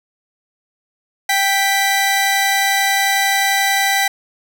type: tone pair together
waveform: sawtooth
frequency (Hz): 784 / 1975.6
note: G5 / B6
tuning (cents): 0 / 0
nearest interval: octave + major third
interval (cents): 1600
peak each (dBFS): -13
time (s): 1.29-4.08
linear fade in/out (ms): 5
effects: none